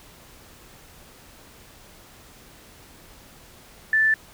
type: tone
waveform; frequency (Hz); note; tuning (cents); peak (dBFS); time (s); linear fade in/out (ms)
sine; 1760; A6; 0; -16; 3.93-4.14; 2
effects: pink hiss -49 dBFS RMS until 4.33 s